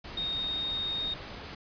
sine tone in noise, 3710 Hz, A#7, 9 cents flat, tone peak -30 dBFS, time 0.17-1.14 s, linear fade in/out 5 ms, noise pink, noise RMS -42 dBFS, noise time 0.04-1.55 s, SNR +9 dB, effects resampled to 11025 Hz

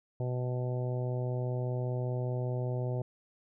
harmonic tone, 125.1 Hz, B2, 23 cents sharp, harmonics 1 / 2 / 3 / 4 / 5 / 6 / 7, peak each -31 / -46 / -40 / -41 / -42 / -50 / -51 dBFS, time 0.2-3.02 s, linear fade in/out 2 ms, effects none

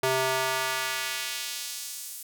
square tone with high-pass filter sweep, 131 Hz, C3, 2 cents sharp, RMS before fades -30 dBFS, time 0.03-2.23 s, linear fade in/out 5 ms, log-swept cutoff 420 to 10000 Hz, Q 0.84, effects none

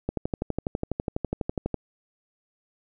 click train, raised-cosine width 2 ms, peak -13 dBFS, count 21, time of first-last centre 0.09-1.743 s, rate 12.1 Hz, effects none

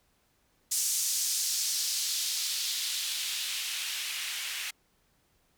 blue noise with band-pass filter sweep, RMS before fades -32 dBFS, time 0.71-4.71 s, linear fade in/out 10 ms, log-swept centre 6700 to 2200 Hz, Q 1.5, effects pink hiss -70 dBFS RMS until 5.57 s

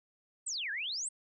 sine exponential two-way sweep, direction down then up, 8780 to 1568 to 8780 Hz, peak -34 dBFS, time 0.46-1.09 s, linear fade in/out 10 ms, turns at 0.71 s, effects none

